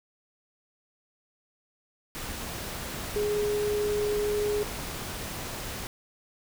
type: tone in noise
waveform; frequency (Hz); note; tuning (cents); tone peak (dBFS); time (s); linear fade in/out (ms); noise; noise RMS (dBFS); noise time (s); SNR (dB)
sine; 416.6; G#4; +5; -25; 3.16-4.63; 0; pink; -36; 2.15-5.87; +8
effects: none